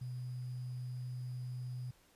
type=tone with sample-and-hold; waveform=sine; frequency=125.3 Hz; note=B2; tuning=25 cents sharp; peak=-39 dBFS; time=0.01-1.91 s; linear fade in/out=5 ms; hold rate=4900 Hz; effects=pink hiss -67 dBFS RMS until 2.15 s + resampled to 32000 Hz